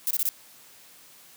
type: noise bursts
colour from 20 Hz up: violet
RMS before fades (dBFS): -25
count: 4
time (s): 0.07-0.29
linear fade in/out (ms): 0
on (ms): 37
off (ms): 24
effects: white hiss -52 dBFS RMS until 1.36 s + high-pass 100 Hz 12 dB/octave